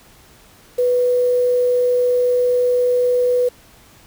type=tone with quantisation; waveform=sine; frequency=493.9 Hz; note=B4; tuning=in tune; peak=-13 dBFS; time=0.78-3.49 s; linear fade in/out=10 ms; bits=6; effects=pink hiss -48 dBFS RMS until 4.06 s